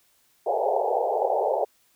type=band-pass noise; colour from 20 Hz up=white; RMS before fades=-24 dBFS; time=0.46-1.65 s; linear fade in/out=10 ms; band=400 to 860 Hz; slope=96 dB/octave; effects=white hiss -64 dBFS RMS until 1.95 s